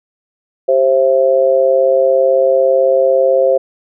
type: tone with amplitude modulation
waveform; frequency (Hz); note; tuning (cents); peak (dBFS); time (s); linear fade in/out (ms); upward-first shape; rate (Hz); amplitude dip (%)
sine; 530; C5; +22; -4; 0.68-3.58; 10; sine; 138; 90
effects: none